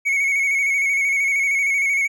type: tone with vibrato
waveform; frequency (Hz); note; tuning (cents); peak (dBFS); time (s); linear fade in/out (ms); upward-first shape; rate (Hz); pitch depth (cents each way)
triangle; 2217; C#7; 0; -15; 0.05-2.08; 20; square; 13; 32
effects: none